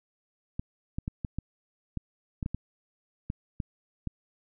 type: clicks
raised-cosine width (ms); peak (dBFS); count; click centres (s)
5; -19; 12; 0.595 / 0.985 / 1.079 / 1.248 / 1.386 / 1.973 / 2.428 / 2.461 / 2.546 / 3.301 / 3.602 / 4.073
effects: none